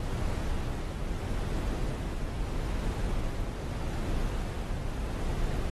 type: noise with tremolo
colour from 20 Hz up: brown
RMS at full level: -30 dBFS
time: 0-5.7 s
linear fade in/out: 2 ms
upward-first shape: triangle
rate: 0.78 Hz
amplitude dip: 35%
effects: AAC 32 kbps